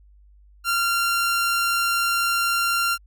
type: tone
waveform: sawtooth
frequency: 1382 Hz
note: F6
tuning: 19 cents flat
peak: -16 dBFS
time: 0.64-2.98 s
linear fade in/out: 50 ms
effects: added 50 Hz sine -49 dBFS peak until 3.06 s